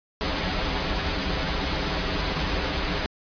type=noise with comb filter; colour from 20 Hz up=pink; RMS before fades=-26 dBFS; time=0.21-3.06 s; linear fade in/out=0 ms; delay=8.6 ms; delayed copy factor=-0.75; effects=resampled to 11025 Hz